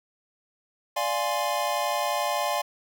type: chord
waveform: square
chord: D half-diminished seventh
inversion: none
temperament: equal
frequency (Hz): 587.3 / 698.5 / 830.6 / 1046.5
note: D5 / F5 / Ab5 / C6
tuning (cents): 0 / 0 / 0 / 0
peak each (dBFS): -31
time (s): 0.96-2.62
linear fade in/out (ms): 10
effects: none